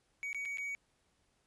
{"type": "tone with dropouts", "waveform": "triangle", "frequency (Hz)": 2253, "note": "C#7", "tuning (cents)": 28, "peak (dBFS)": -35, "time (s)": [0.23, 0.75], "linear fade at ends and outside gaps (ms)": 0, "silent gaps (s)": [[0.33, 0.346], [0.452, 0.456], [0.573, 0.583]], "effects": ["pink hiss -75 dBFS RMS until 1.46 s", "resampled to 24000 Hz"]}